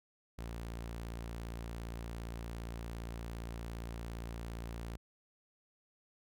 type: tone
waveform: sawtooth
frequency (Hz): 57.4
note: A#1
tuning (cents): -26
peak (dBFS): -37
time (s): 0.38-4.97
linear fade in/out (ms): 10
effects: none